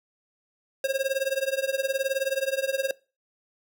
square tone with tremolo, 539 Hz, C#5, 49 cents flat, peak -21 dBFS, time 0.84-2.91 s, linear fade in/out 2 ms, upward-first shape triangle, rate 19 Hz, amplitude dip 95%, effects noise-tail reverb RT60 0.3 s tail -22 dB re dry

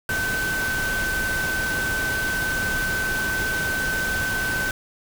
sine tone in noise, 1531 Hz, G6, 41 cents flat, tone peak -23 dBFS, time 0.09-4.71 s, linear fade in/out 2 ms, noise pink, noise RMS -29 dBFS, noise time 0.09-4.71 s, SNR +3 dB, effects none

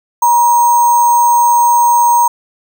sine tone with sample-and-hold, 952 Hz, A#5, 36 cents sharp, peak -6 dBFS, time 0.22-2.28 s, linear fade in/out 5 ms, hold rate 7350 Hz, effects none

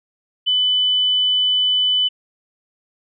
sine tone, 3000 Hz, F#7, 23 cents sharp, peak -14 dBFS, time 0.46-2.09 s, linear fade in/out 20 ms, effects none

